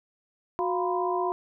sine tone cluster, 365.1 / 699 / 968 / 1024 Hz, F#4 / F5 / B5 / C6, -23 / +1 / -35 / -38 cents, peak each -28 / -30 / -32 / -31 dBFS, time 0.59-1.32 s, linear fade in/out 0 ms, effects none

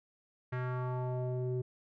square tone with low-pass filter sweep, 126.1 Hz, B2, 36 cents sharp, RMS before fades -35 dBFS, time 0.52-1.62 s, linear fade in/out 10 ms, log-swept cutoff 1800 to 360 Hz, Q 2.4, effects none

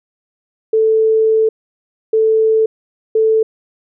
sine tone bursts at uneven times, 440.9 Hz, A4, 4 cents sharp, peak -9 dBFS, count 3, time 0.73-1.49 / 2.13-2.66 / 3.15-3.43 s, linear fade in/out 5 ms, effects none

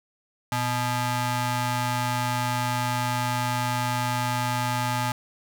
sawtooth ring-modulated tone, 370 Hz, F#4, in tune, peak -17 dBFS, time 0.52-5.12 s, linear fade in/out 2 ms, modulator 490 Hz, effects none

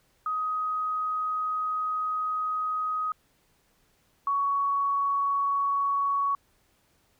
sine tone pair in turn, 1256 / 1119 Hz, D#6 / C#6, +16 / +16 cents, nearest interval major second, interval 200 cents, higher first, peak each -26 / -23 dBFS, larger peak second, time 0.26-3.12 / 4.27-6.35 s, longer first, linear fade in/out 2 ms, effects pink hiss -67 dBFS RMS until 7.19 s

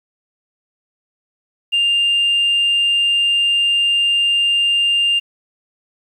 sine tone, 2800 Hz, F7, 4 cents sharp, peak -11 dBFS, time 1.72-5.2 s, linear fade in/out 20 ms, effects tanh soft clip ceiling -10 dBFS + 8-bit

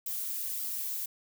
violet noise with flanger, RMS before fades -35 dBFS, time 0.06-1.06 s, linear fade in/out 5 ms, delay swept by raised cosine 1.1 to 3.8 ms, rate 1.8 Hz, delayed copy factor -0.5, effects none

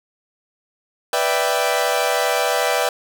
sawtooth chord, E minor seventh, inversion second, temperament equal, 493.9 / 587.3 / 659.3 / 784 Hz, B4 / D5 / E5 / G5, 0 / 0 / 0 / 0 cents, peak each -19 dBFS, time 1.13-2.89 s, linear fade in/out 2 ms, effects none

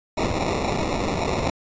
violet noise with sample-and-hold, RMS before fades -24 dBFS, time 0.17-1.5 s, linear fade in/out 5 ms, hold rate 1575 Hz, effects resampled to 16000 Hz

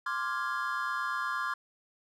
triangle chord, D half-diminished seventh, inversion third, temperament equal, 1046.5 / 1174.7 / 1396.9 / 1661.2 Hz, C6 / D6 / F6 / Ab6, 0 / 0 / 0 / 0 cents, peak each -34 / -34 / -34 / -35 dBFS, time 0.06-1.54 s, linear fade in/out 5 ms, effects none

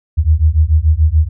sine beating tone pair, 74.9 / 81.8 Hz, D2 / E2, +35 / -13 cents, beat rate 6.9 Hz, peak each -11 dBFS, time 0.17-1.29 s, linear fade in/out 20 ms, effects none

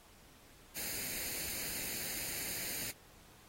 white noise with comb filter, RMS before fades -40 dBFS, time 0.75-2.92 s, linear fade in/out 20 ms, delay 0.44 ms, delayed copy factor +0.65, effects pink hiss -61 dBFS RMS until 3.48 s + AAC 48 kbps

